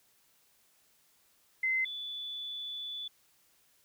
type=tone pair in turn; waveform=sine; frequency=2061 / 3466 Hz; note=C7 / A7; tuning=-27 / -27 cents; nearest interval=major sixth; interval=900 cents; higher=second; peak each=-27 / -37 dBFS; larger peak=first; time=1.63-1.85 / 1.85-3.08 s; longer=second; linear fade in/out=5 ms; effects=white hiss -68 dBFS RMS until 3.84 s

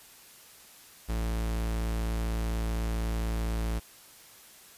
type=tone; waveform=45% pulse; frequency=55.8 Hz; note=A1; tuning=25 cents sharp; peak=-28 dBFS; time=1.08-3.8 s; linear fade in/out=20 ms; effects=white hiss -53 dBFS RMS until 4.77 s + resampled to 32000 Hz

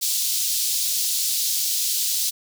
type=high-pass noise; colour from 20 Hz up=pink; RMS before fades=-23 dBFS; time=0.01-2.31 s; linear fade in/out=20 ms; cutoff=4000 Hz; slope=24 dB/octave; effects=none

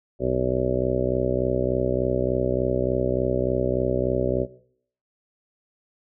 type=harmonic tone; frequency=63.4 Hz; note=B1; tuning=46 cents sharp; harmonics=1 / 2 / 3 / 4 / 5 / 6 / 7 / 8 / 9 / 10; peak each=-32 / -30 / -36 / -30 / -34 / -25 / -31 / -31 / -27 / -35 dBFS; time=0.19-4.47 s; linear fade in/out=50 ms; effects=noise-tail reverb RT60 0.6 s tail -17 dB re dry

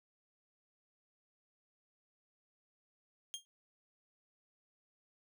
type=tone with exponential decay; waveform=25% pulse; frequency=3219 Hz; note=G7; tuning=45 cents sharp; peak=-33 dBFS; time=3.34-3.45 s; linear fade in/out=0 ms; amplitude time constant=23 ms; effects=none

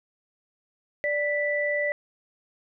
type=tone pair together; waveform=sine; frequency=587.3 / 1975.4 Hz; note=D5 / B6; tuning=0 / 0 cents; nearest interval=octave + major sixth; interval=2100 cents; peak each=-26 dBFS; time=1.04-1.92 s; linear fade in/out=0 ms; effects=none

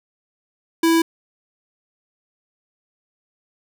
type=tone; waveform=square; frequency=329.6 Hz; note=E4; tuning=in tune; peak=-14 dBFS; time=0.83-1.02 s; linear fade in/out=5 ms; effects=none

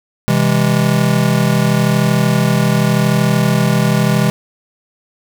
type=chord; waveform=square; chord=C augmented; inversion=none; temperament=just; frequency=130.81 / 163.52 / 204.4 Hz; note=C3 / E3 / G#3; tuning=0 / -14 / -27 cents; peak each=-16 dBFS; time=0.28-4.3 s; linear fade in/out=0 ms; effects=none

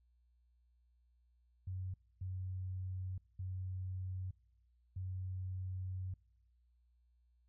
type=tone bursts at uneven times; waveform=sine; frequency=93 Hz; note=F#2; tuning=9 cents sharp; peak=-39 dBFS; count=4; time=1.67-1.94 / 2.21-3.18 / 3.39-4.31 / 4.96-6.14 s; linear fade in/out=5 ms; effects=noise-tail reverb RT60 0.9 s tail -26 dB re dry + added 60 Hz sine -69 dBFS peak until 7.48 s

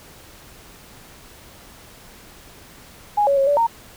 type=tone with pitch steps; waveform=sine; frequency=828 / 559 / 546 / 577 / 922 Hz; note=G#5 / C#5 / C#5 / D5 / A#5; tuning=-5 / +14 / -26 / -31 / -19 cents; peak=-14 dBFS; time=3.17-3.67 s; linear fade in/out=10 ms; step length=100 ms; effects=pink hiss -45 dBFS RMS until 3.96 s

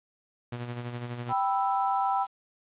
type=tone with tremolo; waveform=sawtooth; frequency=120.9 Hz; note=B2; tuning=36 cents flat; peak=-28 dBFS; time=0.52-1.33 s; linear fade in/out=5 ms; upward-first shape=sine; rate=12 Hz; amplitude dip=50%
type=chord; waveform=sine; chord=E minor; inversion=first; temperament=equal; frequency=784 / 987.8 / 1318.5 Hz; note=G5 / B5 / E6; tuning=0 / 0 / 0 cents; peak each=-26 / -29 / -32 dBFS; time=1.28-2.27 s; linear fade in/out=50 ms
effects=resampled to 8000 Hz + 9-bit

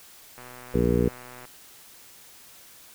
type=click train; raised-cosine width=0.5 ms; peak=-29 dBFS; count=134; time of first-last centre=0.38-1.453 s; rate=124 Hz
type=harmonic tone; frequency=59.6 Hz; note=A#1; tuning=39 cents sharp; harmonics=1 / 2 / 3 / 4 / 5 / 6 / 7 / 8; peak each=-28 / -28 / -26 / -27 / -31 / -30 / -27 / -28 dBFS; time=0.74-1.09 s; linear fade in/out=5 ms
effects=white hiss -50 dBFS RMS until 2.94 s

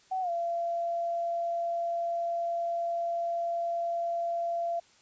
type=tone with pitch glide; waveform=sine; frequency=753 to 682.6 Hz; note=F#5 to F5; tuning=+30 to -40 cents; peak=-28 dBFS; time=0.11-4.8 s; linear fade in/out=10 ms; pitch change=-170 cents; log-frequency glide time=0.21-0.3 s; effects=white hiss -61 dBFS RMS until 5.01 s + resampled to 16000 Hz

